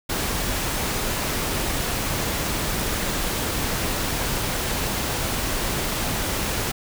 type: noise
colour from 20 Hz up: pink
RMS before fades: -25 dBFS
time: 0.09-6.72 s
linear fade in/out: 10 ms
effects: none